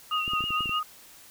sine tone with vibrato, 2793 Hz, F7, 1 cent flat, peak -28 dBFS, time 0.11-0.8 s, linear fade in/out 20 ms, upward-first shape triangle, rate 6.4 Hz, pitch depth 54 cents each way
sine tone with tremolo, 1244.5 Hz, D#6, in tune, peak -25 dBFS, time 0.11-0.83 s, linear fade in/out 2 ms, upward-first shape sine, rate 4.9 Hz, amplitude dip 90%
clicks, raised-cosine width 3 ms, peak -26 dBFS, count 8, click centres 0.279 / 0.335 / 0.407 / 0.44 / 0.506 / 0.607 / 0.658 / 0.694 s
effects white hiss -51 dBFS RMS until 1.3 s

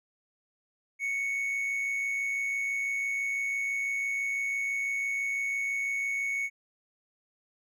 triangle tone with amplitude modulation, 2217 Hz, C#7, in tune, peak -25 dBFS, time 0.99-6.5 s, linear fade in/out 50 ms, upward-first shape sine, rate 106 Hz, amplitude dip 35%, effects none

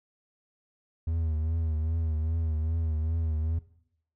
triangle tone with vibrato, 80 Hz, D#2, 49 cents sharp, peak -24 dBFS, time 1.07-3.59 s, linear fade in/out 5 ms, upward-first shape triangle, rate 2.5 Hz, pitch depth 71 cents each way, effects noise-tail reverb RT60 0.7 s tail -17 dB re dry

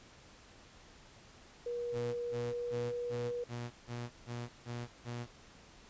sine tone with pitch glide, 479.7 to 483.3 Hz, A#4 to B4, +50 to -38 cents, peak -35 dBFS, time 1.66-3.44 s, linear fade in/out 5 ms, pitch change +12 cents, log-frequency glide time 2.29-2.92 s
sawtooth tone bursts, 120 Hz, B2, 49 cents flat, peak -35 dBFS, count 9, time 1.92-5.27 s, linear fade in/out 50 ms, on 230 ms, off 160 ms
effects pink hiss -58 dBFS RMS until 5.89 s + resampled to 16000 Hz

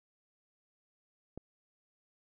click, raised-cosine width 2 ms, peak -29 dBFS, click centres 1.376 s, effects none

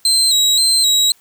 30% pulse tone with vibrato, 3985 Hz, B7, 15 cents sharp, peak -8 dBFS, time 0.05-1.12 s, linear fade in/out 2 ms, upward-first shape square, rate 1.9 Hz, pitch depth 59 cents each way, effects white hiss -53 dBFS RMS until 1.2 s

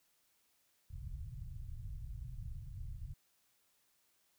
pink low-pass noise, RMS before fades -45 dBFS, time 0.9-3.14 s, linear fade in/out 10 ms, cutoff 140 Hz, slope 48 dB/octave, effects white hiss -75 dBFS RMS until 4.38 s

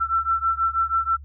sine beating tone pair, 1339 / 1345.2 Hz, E6 / E6, +27 / +35 cents, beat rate 6.2 Hz, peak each -22 / -23 dBFS, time 0-1.17 s, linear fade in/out 20 ms, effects noise-tail reverb RT60 0.1 s tail -26 dB re dry + added 71 Hz sine -38 dBFS peak until 1.24 s

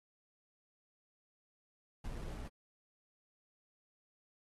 brown noise with sample-and-hold, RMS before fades -43 dBFS, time 2.04-2.48 s, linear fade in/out 5 ms, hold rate 3675 Hz, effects AAC 32 kbps

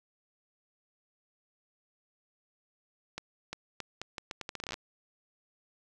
accelerating click train, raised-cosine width 0.2 ms, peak -20 dBFS, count 17, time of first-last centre 3.18-4.741 s, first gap 350 ms, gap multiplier 0.78, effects none

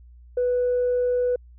sine tone, 493.7 Hz, B4, 1 cent flat, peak -18 dBFS, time 0.37-1.36 s, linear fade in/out 5 ms, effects tanh soft clip ceiling -16 dBFS + added 60 Hz sine -45 dBFS peak until 1.58 s

